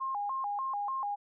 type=tone with vibrato; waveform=sine; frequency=932.3 Hz; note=A#5; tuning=in tune; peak=-31 dBFS; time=0-1.16 s; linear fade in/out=20 ms; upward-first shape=square; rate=3.4 Hz; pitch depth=230 cents each way; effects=none